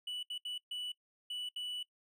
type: tone bursts at uneven times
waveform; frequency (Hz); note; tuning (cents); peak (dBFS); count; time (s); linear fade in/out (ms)
triangle; 2960; F#7; 0; -36; 6; 0.07-0.23 / 0.3-0.38 / 0.45-0.58 / 0.71-0.92 / 1.3-1.49 / 1.56-1.83; 5
effects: noise-tail reverb RT60 0.1 s tail -22 dB re dry